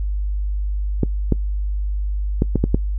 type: clicks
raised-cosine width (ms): 3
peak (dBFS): -3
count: 6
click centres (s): 1.033 / 1.323 / 2.421 / 2.557 / 2.64 / 2.745
effects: noise-tail reverb RT60 0.1 s tail -22 dB re dry + added 50 Hz sine -19 dBFS peak until 2.98 s